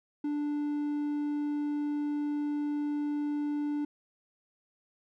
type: tone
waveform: triangle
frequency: 293.7 Hz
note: D4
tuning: in tune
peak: -27 dBFS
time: 0.24-3.85 s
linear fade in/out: 5 ms
effects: none